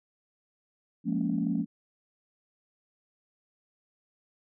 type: chord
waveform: sine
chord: Bb minor seventh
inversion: second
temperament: just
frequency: 174.81 / 209.8 / 233.1 / 279.7 Hz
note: F3 / Ab3 / Bb3 / Db4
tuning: +2 / +18 / 0 / +16 cents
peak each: -31 dBFS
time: 1.04-1.66 s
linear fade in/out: 50 ms
effects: tanh soft clip ceiling -17 dBFS